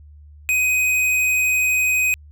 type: tone with hard clipping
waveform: sine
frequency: 2508 Hz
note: D#7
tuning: 13 cents sharp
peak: -17 dBFS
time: 0.49-2.14 s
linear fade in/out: 0 ms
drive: 14 dB
effects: added 74 Hz sine -41 dBFS peak until 2.31 s